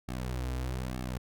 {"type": "tone with flanger", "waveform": "sawtooth", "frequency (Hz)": 63, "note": "B1", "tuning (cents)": 35, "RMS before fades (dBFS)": -35, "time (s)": [0.08, 1.18], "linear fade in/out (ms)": 5, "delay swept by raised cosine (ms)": [2, 5.5], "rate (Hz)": 1.1, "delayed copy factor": -1, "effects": []}